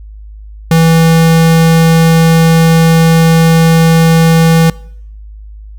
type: tone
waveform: square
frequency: 163.8 Hz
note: E3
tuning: 11 cents flat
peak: -5 dBFS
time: 0.71-4.7 s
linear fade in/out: 2 ms
effects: noise-tail reverb RT60 0.7 s tail -23 dB re dry + added 52 Hz sine -27 dBFS peak until 5.78 s